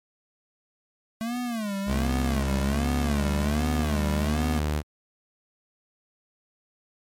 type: tone with vibrato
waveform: square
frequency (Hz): 220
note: A3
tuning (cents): 0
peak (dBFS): -28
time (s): 1.21-4.59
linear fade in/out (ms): 0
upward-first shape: sine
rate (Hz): 1.3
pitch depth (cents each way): 200
type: tone with pitch glide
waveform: sawtooth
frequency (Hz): 65.9 to 75.26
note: C2 to D2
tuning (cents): +13 to +43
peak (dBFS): -20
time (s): 1.86-4.83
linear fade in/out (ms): 50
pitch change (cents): +230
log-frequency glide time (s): 2.1-3.72
effects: MP3 64 kbps